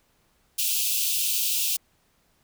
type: high-pass noise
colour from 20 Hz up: white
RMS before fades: -25 dBFS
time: 0.58-1.77 s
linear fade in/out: 10 ms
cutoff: 2500 Hz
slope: 96 dB/octave
effects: pink hiss -66 dBFS RMS until 2.43 s